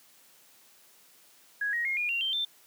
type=tone with pitch steps; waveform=sine; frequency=1661.2 / 1886.3 / 2142 / 2432 / 2762 / 3136 / 3561 Hz; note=G#6 / A#6 / C7 / D#7 / F7 / G7 / A7; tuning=0 / +20 / +40 / -40 / -20 / 0 / +20 cents; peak=-27 dBFS; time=1.61-2.45 s; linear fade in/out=5 ms; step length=120 ms; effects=white hiss -59 dBFS RMS until 2.66 s + high-pass 150 Hz 12 dB/octave

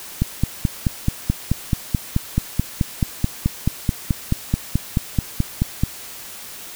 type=click train; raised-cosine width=5 ms; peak=-4 dBFS; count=27; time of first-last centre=0.22-5.836 s; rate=4.63 Hz; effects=white hiss -36 dBFS RMS until 6.75 s

